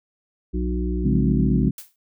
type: harmonic tone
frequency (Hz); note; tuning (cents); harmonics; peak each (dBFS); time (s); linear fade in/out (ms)
60.8; B1; -26; 1 / 3 / 5 / 6; -23 / -28 / -30 / -31; 0.53-1.7; 20
type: chord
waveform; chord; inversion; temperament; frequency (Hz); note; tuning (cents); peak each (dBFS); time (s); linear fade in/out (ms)
sine; Db major seventh; none; equal; 138.59 / 174.61 / 207.7 / 261.6; Db3 / F3 / Ab3 / C4; 0 / 0 / 0 / 0; -22 / -25 / -22 / -24; 1.04-1.71; 10
type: noise with exponential decay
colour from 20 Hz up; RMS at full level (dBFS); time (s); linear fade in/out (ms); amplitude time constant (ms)
blue; -33; 1.78-1.96; 2; 37
effects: none